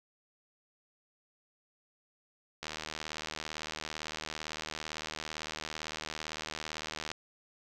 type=click train; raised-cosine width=0.2 ms; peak=-20 dBFS; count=350; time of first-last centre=2.63-7.116 s; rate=77.8 Hz; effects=none